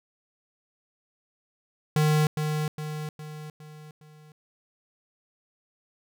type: tone with echo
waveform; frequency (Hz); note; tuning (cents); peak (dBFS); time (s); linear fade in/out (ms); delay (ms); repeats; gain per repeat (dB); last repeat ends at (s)
square; 152.7; D#3; -32; -20; 1.96-2.27; 2; 410; 5; -6; 4.32
effects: none